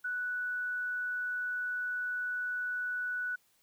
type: tone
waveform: sine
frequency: 1480 Hz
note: F#6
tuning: in tune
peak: -32 dBFS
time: 0.04-3.36 s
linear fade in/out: 10 ms
effects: white hiss -70 dBFS RMS until 3.62 s